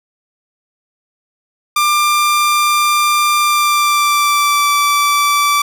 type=tone with pitch glide; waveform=sawtooth; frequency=1191 to 1161.8 Hz; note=D6 to D6; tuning=+24 to -19 cents; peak=-7 dBFS; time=1.76-5.62 s; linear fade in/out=5 ms; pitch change=-43 cents; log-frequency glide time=3.39-4.71 s; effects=none